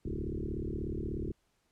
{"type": "tone with frequency modulation", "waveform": "sine", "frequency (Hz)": 140, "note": "C#3", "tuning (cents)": 18, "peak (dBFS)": -33, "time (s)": [0.05, 1.32], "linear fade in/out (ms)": 5, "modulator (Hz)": 36.6, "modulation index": 6.9, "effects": ["pink hiss -75 dBFS RMS until 1.71 s", "low-pass 11000 Hz 12 dB/octave"]}